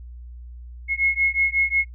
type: beating tone pair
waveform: sine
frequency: 2168 / 2173.5 Hz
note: C#7 / C#7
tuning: -39 / -35 cents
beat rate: 5.5 Hz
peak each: -21 dBFS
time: 0.88-1.85 s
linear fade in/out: 50 ms
effects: noise-tail reverb RT60 0.1 s tail -19 dB re dry + added 60 Hz sine -36 dBFS peak until 1.94 s